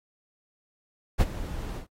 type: noise with ADSR envelope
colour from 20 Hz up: brown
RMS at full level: -19 dBFS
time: 1.18-1.87 s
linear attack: 30 ms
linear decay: 37 ms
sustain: -15 dB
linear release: 110 ms
effects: AAC 48 kbps